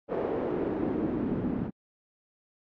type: noise with band-pass filter sweep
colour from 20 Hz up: pink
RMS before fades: -30 dBFS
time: 0.08-1.71 s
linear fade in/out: 50 ms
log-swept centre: 480 to 210 Hz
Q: 2.4
effects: low-pass 2000 Hz 12 dB/octave + AAC 64 kbps